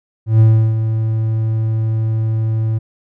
triangle tone with ADSR envelope, 110.9 Hz, A2, 14 cents sharp, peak -3 dBFS, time 0.26-2.79 s, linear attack 140 ms, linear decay 340 ms, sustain -9 dB, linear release 15 ms, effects none

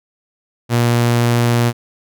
sawtooth tone, 119.1 Hz, A#2, 38 cents sharp, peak -8 dBFS, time 0.69-1.73 s, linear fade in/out 50 ms, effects none

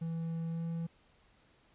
triangle tone with pitch glide, 164.81 to 166.34 Hz, E3 to E3, 0 to +16 cents, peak -32 dBFS, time 0.01-0.87 s, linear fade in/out 10 ms, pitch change +16 cents, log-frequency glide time 0.48-0.63 s, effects pink hiss -67 dBFS RMS until 1.74 s + resampled to 8000 Hz

